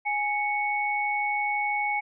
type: tone pair together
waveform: sine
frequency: 830.4 / 2217 Hz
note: G#5 / C#7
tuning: 0 / 0 cents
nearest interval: octave + perfect fourth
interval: 1700 cents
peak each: -27 dBFS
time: 0.05-2.01 s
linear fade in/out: 20 ms
effects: none